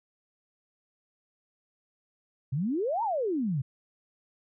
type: exponential two-way sweep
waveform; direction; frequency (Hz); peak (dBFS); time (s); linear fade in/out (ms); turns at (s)
sine; up then down; 123.47 to 956 to 123.47; -26; 2.52-3.62; 10; 3.03
effects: none